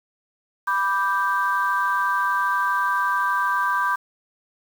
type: chord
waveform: sine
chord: G major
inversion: first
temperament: equal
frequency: 987.8 / 1174.7 / 1568 Hz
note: B5 / D6 / G6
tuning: 0 / 0 / 0 cents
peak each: -23 dBFS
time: 0.67-3.96 s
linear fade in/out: 10 ms
effects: tanh soft clip ceiling -10 dBFS + 7-bit